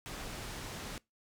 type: low-pass noise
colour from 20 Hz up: pink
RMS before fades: -43 dBFS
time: 0.06-0.98 s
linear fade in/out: 0 ms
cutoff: 9500 Hz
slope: 12 dB/octave
effects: noise-tail reverb RT60 0.2 s tail -23 dB re dry